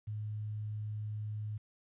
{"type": "tone with quantisation", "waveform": "sine", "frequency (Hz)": 106.3, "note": "G#2", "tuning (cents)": 41, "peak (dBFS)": -36, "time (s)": [0.07, 1.58], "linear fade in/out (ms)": 10, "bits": 11, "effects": ["resampled to 8000 Hz"]}